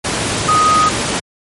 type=tone in noise; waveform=sine; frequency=1249 Hz; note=D#6; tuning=6 cents sharp; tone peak=-9 dBFS; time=0.48-0.89 s; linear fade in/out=10 ms; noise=pink; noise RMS=-17 dBFS; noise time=0.04-1.2 s; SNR=+5 dB; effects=high-pass 100 Hz 12 dB/octave + MP3 48 kbps